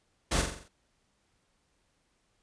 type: noise with echo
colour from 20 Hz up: pink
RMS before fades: -28 dBFS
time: 0.31-0.42 s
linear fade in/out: 10 ms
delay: 44 ms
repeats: 6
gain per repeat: -5 dB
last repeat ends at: 0.684 s
effects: pink hiss -73 dBFS RMS until 2.42 s + resampled to 22050 Hz